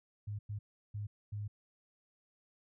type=tone bursts at uneven times; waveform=sine; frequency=103.83 Hz; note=G#2; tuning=in tune; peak=-37 dBFS; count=4; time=0.27-0.39 / 0.49-0.59 / 0.94-1.07 / 1.32-1.48 s; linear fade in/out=10 ms; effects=none